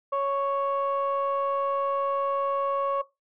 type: tone pair together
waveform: sine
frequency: 554.4 / 1108.7 Hz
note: C#5 / C#6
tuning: 0 / 0 cents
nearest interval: octave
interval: 1200 cents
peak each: -25 dBFS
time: 0.12-3.02 s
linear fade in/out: 10 ms
effects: noise-tail reverb RT60 0.2 s tail -17 dB re dry + tanh soft clip ceiling -19 dBFS